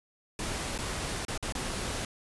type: noise with dropouts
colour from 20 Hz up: pink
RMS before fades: -34 dBFS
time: 0.39-2.05 s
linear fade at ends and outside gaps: 2 ms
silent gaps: 0.779-0.787 / 1.251-1.282 / 1.377-1.426 / 1.524-1.551 s
effects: resampled to 24000 Hz